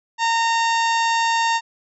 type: harmonic tone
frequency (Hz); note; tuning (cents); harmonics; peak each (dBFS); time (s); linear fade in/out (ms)
918; A#5; -27; 1 / 2 / 3 / 4 / 5 / 6 / 7 / 8; -18 / -24 / -28 / -30 / -32 / -34 / -35 / -36; 0.18-1.61; 50
effects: none